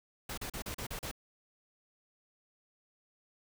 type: noise bursts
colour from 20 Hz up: pink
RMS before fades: -40 dBFS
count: 7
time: 0.29-1.114 s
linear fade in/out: 5 ms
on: 86 ms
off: 37 ms
effects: none